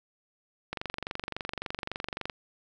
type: click train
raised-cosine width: 0.3 ms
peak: -17 dBFS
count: 38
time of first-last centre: 0.73-2.298 s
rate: 23.6 Hz
effects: none